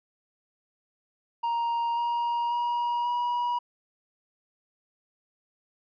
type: tone with pitch steps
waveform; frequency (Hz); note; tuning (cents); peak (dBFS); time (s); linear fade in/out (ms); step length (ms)
triangle; 936 / 945.8 / 955.7 / 965.7; A#5 / A#5 / A#5 / B5; +7 / +25 / +43 / -39; -23; 1.43-3.59; 10; 540
effects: resampled to 11025 Hz